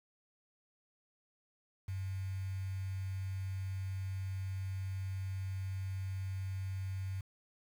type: tone with quantisation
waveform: sine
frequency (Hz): 95.6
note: G2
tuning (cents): -43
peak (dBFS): -36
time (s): 1.88-7.21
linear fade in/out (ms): 5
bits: 9
effects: none